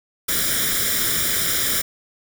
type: noise with comb filter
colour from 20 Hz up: white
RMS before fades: -21 dBFS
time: 0.28-1.82 s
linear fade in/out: 10 ms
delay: 0.56 ms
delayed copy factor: +0.85
effects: none